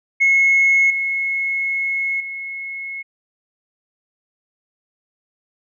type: tone with level steps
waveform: sine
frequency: 2177 Hz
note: C#7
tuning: 32 cents flat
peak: -10 / -18 / -26 dBFS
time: 0.2-3.03 s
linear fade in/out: 20 ms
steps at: 0.9 / 2.2 s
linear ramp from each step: 5 ms
effects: tanh soft clip ceiling -7 dBFS